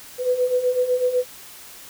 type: beating tone pair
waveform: sine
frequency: 493.9 / 501.9 Hz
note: B4 / B4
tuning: 0 / +28 cents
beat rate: 8 Hz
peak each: -24 / -19 dBFS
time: 0.18-1.25 s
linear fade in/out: 50 ms
effects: white hiss -42 dBFS RMS until 1.89 s

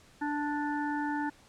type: harmonic tone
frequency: 293.7 Hz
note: D4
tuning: in tune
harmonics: 1 / 3 / 5 / 6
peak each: -32 / -34 / -40 / -41 dBFS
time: 0.21-1.3 s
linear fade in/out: 10 ms
effects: pink hiss -59 dBFS RMS until 1.48 s + low-pass 9000 Hz 12 dB/octave

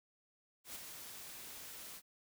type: noise with ADSR envelope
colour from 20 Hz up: white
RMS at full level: -45 dBFS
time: 0.64-2.02 s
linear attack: 110 ms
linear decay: 19 ms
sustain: -5 dB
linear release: 56 ms
effects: none

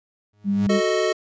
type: tone with exponential growth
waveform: 40% pulse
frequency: 103.83 Hz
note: G#2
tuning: in tune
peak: -23 dBFS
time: 0.33-0.67 s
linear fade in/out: 5 ms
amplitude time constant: 73 ms
type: tone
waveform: sine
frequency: 200 Hz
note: G3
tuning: 35 cents sharp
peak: -18 dBFS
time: 0.44-0.81 s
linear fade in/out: 50 ms
type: chord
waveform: square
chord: D# diminished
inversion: first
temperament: equal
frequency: 370 / 440 / 622.3 Hz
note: F#4 / A4 / D#5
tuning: 0 / 0 / 0 cents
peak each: -24 dBFS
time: 0.69-1.13 s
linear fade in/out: 10 ms
effects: resampled to 16000 Hz

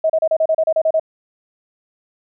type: tone bursts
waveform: sine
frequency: 638 Hz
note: D#5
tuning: 43 cents sharp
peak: -12 dBFS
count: 11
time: 0.04-0.997 s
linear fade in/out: 5 ms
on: 57 ms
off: 33 ms
effects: none

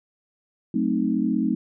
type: chord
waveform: sine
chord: F# diminished seventh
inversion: none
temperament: equal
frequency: 185 / 220 / 261.6 / 311.1 Hz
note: F#3 / A3 / C4 / Eb4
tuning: 0 / 0 / 0 / 0 cents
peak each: -28 / -24 / -25 / -26 dBFS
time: 0.74-1.55 s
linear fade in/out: 5 ms
effects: none

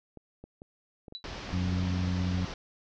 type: clicks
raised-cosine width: 2 ms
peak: -32 dBFS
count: 6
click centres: 0.173 / 0.44 / 0.619 / 1.082 / 1.124 / 1.257 s
type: tone with exponential decay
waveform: sine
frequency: 3951 Hz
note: B7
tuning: in tune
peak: -32 dBFS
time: 1.15-1.23 s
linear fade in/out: 0 ms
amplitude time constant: 17 ms
type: low-pass noise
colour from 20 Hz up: pink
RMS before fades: -40 dBFS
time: 1.24-2.54 s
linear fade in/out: 2 ms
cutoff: 5800 Hz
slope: 48 dB/octave
type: harmonic tone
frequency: 90.8 Hz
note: F#2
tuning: 32 cents flat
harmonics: 1 / 2 / 3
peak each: -29 / -31 / -39 dBFS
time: 1.53-2.45 s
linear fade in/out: 0 ms
effects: none

